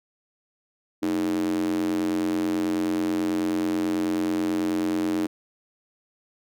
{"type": "tone with high-pass filter", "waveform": "square", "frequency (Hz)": 44.62, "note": "F1", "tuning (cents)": 38, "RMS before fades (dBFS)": -25, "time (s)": [1.02, 5.27], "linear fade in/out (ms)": 10, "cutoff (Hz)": 290, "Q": 8.6, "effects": []}